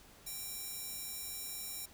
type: tone with high-pass filter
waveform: square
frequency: 784 Hz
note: G5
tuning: in tune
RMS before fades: -43 dBFS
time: 0.26-1.86 s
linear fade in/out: 10 ms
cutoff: 7500 Hz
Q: 0.71
effects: pink hiss -59 dBFS RMS until 1.93 s